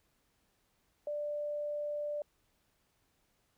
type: tone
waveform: sine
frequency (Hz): 590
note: D5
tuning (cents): +8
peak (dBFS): -34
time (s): 1.07-2.22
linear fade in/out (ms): 2
effects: pink hiss -75 dBFS RMS until 3.57 s